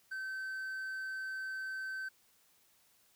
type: tone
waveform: triangle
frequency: 1541 Hz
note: G6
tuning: 30 cents flat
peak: -36 dBFS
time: 0.11-2.09 s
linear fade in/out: 10 ms
effects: white hiss -69 dBFS RMS until 3.15 s